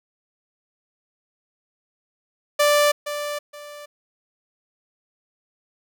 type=tone with echo; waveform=sawtooth; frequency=587.3 Hz; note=D5; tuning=in tune; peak=-11 dBFS; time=2.59-2.92 s; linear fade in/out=10 ms; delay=470 ms; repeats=2; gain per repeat=-11 dB; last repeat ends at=3.86 s; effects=none